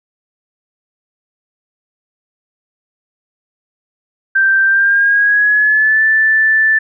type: tone with pitch glide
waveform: sine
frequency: 1568 to 1760 Hz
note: G6 to A6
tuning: 0 to 0 cents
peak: -8 dBFS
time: 4.35-6.79 s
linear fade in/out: 10 ms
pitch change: +200 cents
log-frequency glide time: 4.65-6.03 s
effects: none